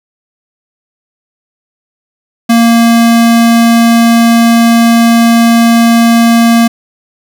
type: tone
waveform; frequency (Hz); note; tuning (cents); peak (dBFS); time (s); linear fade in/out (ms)
square; 231.9; A#3; -9; -4; 2.49-6.68; 10
effects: none